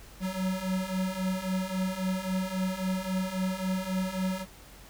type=beating tone pair; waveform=square; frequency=185 / 188.7 Hz; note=F#3 / F#3; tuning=0 / +34 cents; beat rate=3.7 Hz; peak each=-34 / -31 dBFS; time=0.2-4.46 s; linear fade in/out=50 ms; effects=added 47 Hz sine -52 dBFS peak until 4.89 s + pink hiss -52 dBFS RMS until 4.89 s